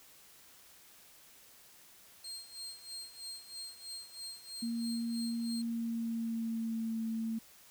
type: tone with tremolo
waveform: 30% pulse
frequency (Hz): 4203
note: C8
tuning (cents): +7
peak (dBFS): -38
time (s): 2.24-5.62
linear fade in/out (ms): 5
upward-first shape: sine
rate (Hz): 3.1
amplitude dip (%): 80
type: tone with pitch glide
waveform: sine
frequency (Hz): 232.4 to 224.7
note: A#3 to A3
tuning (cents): -5 to +37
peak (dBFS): -33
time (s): 4.62-7.39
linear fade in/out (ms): 10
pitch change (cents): -58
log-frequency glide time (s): 5.48-6.96
effects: white hiss -59 dBFS RMS until 7.7 s